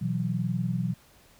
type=chord; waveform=sine; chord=B suspended fourth; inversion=none; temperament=equal; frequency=123.47 / 164.81 / 185 Hz; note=B2 / E3 / F#3; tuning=0 / 0 / 0 cents; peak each=-30 dBFS; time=0.01-0.94 s; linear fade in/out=10 ms; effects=pink hiss -58 dBFS RMS until 1.39 s

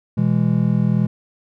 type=chord; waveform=triangle; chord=E major; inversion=second; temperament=just; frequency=123.61 / 164.81 / 206 Hz; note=B2 / E3 / G#3; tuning=+2 / 0 / -14 cents; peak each=-17 dBFS; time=0.17-1.07 s; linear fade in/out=10 ms; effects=none

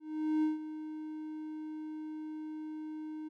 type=tone with ADSR envelope; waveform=triangle; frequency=309.6 Hz; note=D#4; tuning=9 cents flat; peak=-24 dBFS; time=0-3.29 s; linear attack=430 ms; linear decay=150 ms; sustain=-13 dB; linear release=17 ms; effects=none

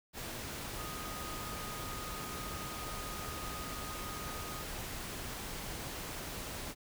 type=tone in noise; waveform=sine; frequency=1243 Hz; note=D#6; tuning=2 cents flat; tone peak=-46 dBFS; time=0.75-4.66 s; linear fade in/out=50 ms; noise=pink; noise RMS=-42 dBFS; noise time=0.13-6.75 s; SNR=-7 dB; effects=none

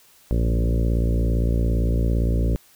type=harmonic tone with a mistuned harmonic; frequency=57.6 Hz; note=A#1; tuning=20 cents flat; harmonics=1 / 2 / 3 / 4 / 5 / 6 / 7 / 8 / 9 / 10; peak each=-19 / -25 / -29 / -31 / -33 / -35 / -36 / -37 / -38 / -39 dBFS; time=0.31-2.56 s; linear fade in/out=0 ms; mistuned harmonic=2; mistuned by=-25 cents; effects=white hiss -54 dBFS RMS until 2.75 s

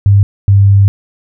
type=tone pair in turn; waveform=sine; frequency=100 / 99.31 Hz; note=G2 / G2; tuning=+35 / +23 cents; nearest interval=unison; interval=12 cents; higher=first; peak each=-3 dBFS; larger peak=neither; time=0.06-0.23 / 0.48-0.88 s; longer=second; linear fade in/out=0 ms; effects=none

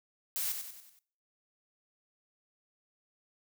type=noise with echo; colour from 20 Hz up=blue; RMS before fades=-34 dBFS; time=0.36-0.52 s; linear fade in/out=0 ms; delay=94 ms; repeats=5; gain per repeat=-6 dB; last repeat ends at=0.99 s; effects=noise-tail reverb RT60 0.5 s tail -20 dB re dry

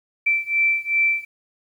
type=beating tone pair; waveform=sine; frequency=2334 / 2336.6 Hz; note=D7 / D7; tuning=-11 / -9 cents; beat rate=2.6 Hz; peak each=-20 / -21 dBFS; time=0.26-1.25 s; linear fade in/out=10 ms; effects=9-bit

